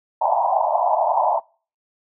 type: band-pass noise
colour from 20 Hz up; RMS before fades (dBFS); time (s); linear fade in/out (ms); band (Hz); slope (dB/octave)
white; -19; 0.21-1.4; 10; 610 to 980; 96
effects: noise-tail reverb RT60 0.4 s tail -25 dB re dry